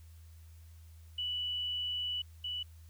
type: tone pair in turn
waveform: sine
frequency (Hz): 2960 / 2960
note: F#7 / F#7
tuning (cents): 0 / 0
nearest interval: unison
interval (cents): 0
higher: neither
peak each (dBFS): -33 / -35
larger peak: first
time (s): 1.18-2.22 / 2.44-2.63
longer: first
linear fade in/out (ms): 5
effects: added 81 Hz sine -51 dBFS peak until 2.89 s + white hiss -67 dBFS RMS until 2.89 s